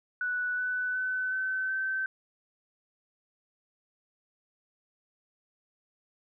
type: tone with pitch steps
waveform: sine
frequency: 1480 / 1495.5 / 1511.1 / 1526.9 / 1542.8 Hz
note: F#6 / F#6 / F#6 / G6 / G6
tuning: 0 / +18 / +36 / -46 / -28 cents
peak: -28 dBFS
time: 0.21-2.06 s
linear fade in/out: 2 ms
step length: 370 ms
effects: none